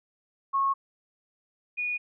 sine tone pair in turn, 1094 / 2456 Hz, C#6 / D#7, -23 / -23 cents, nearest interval octave + major second, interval 1400 cents, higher second, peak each -22 / -27 dBFS, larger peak first, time 0.53-0.74 / 1.77-1.98 s, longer neither, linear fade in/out 20 ms, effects none

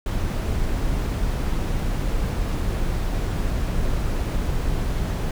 brown noise, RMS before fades -23 dBFS, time 0.06-5.31 s, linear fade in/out 2 ms, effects none

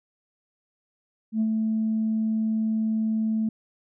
sine tone with ADSR envelope, 220 Hz, A3, in tune, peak -18 dBFS, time 1.32-3.49 s, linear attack 85 ms, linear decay 60 ms, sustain -3 dB, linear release 4 ms, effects tanh soft clip ceiling -17 dBFS

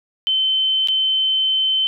sine tone with dropouts, 3075 Hz, G7, 34 cents flat, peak -15 dBFS, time 0.27-1.87 s, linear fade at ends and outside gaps 0 ms, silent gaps 0.874-0.885 s, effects none

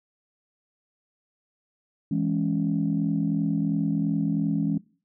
sine chord, C# minor, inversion first, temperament equal, 164.81 / 207.7 / 277.2 Hz, E3 / G#3 / C#4, 0 / 0 / 0 cents, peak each -26 dBFS, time 2.11-4.78 s, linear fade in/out 5 ms, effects noise-tail reverb RT60 0.4 s tail -21 dB re dry + tanh soft clip ceiling -14 dBFS

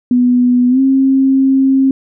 sine tone with pitch glide, 246.9 to 267.7 Hz, B3 to C4, 0 to +40 cents, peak -7 dBFS, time 0.11-1.91 s, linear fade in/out 2 ms, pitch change +140 cents, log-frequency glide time 0.69-0.8 s, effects none

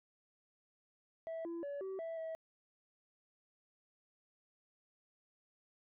sine tone with pitch steps, 654 / 337.2 / 569 / 382.8 / 658 / 647 Hz, E5 / E4 / C#5 / G4 / E5 / E5, -14 / +39 / +45 / -41 / -3 / -32 cents, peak -37 dBFS, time 1.27-2.35 s, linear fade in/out 0 ms, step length 180 ms, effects tanh soft clip ceiling -39 dBFS

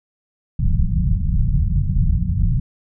pink low-pass noise, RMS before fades -17 dBFS, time 0.59-2.6 s, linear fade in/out 5 ms, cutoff 180 Hz, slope 48 dB/octave, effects none

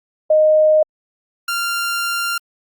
sine / sawtooth tone pair in turn, 619 / 1389.6 Hz, D#5 / F6, -9 / -9 cents, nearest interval octave + major second, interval 1400 cents, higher second, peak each -9 / -15 dBFS, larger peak first, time 0.3-0.83 / 1.48-2.38 s, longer second, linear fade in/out 5 ms, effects Opus 48 kbps

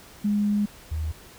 sine tone pair in turn, 206.6 / 78.49 Hz, G#3 / D#2, -9 / +16 cents, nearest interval octave + perfect fourth, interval 1675 cents, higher first, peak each -20 / -25 dBFS, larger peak first, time 0.24-0.66 / 0.91-1.12 s, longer first, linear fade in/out 10 ms, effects pink hiss -48 dBFS RMS until 1.38 s

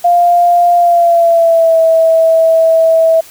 sine tone with pitch glide, 698.5 to 651.7 Hz, F5 to E5, 0 to -20 cents, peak -5 dBFS, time 0.04-3.21 s, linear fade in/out 10 ms, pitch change -120 cents, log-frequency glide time 0.76-1.79 s, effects white hiss -37 dBFS RMS until 3.3 s

